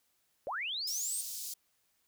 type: linear sweep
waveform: sine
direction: up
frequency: 473.9 to 8930 Hz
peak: -34 dBFS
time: 0.47-1.21 s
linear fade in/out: 0 ms
type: high-pass noise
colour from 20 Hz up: pink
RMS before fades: -41 dBFS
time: 0.87-1.54 s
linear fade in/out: 5 ms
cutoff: 4800 Hz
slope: 24 dB/octave
effects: white hiss -75 dBFS RMS until 2.07 s